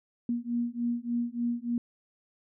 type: beating tone pair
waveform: sine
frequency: 236.4 / 239.8 Hz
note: A#3 / A#3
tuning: +24 / +49 cents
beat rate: 3.4 Hz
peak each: -31 dBFS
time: 0.29-1.78 s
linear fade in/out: 2 ms
effects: none